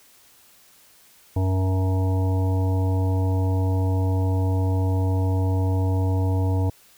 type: harmonic tone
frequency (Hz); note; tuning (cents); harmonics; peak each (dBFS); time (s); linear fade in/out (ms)
94; F#2; +28; 1 / 3 / 5 / 7 / 9 / 10; -19 / -29 / -33 / -36 / -38 / -39; 1.36-6.7; 5
effects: white hiss -54 dBFS RMS until 6.97 s